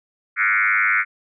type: tone with frequency modulation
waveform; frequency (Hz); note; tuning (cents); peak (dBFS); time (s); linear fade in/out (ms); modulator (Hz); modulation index
sine; 1800; A6; +39; -15; 0.36-1.05; 50; 101; 4.7
effects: none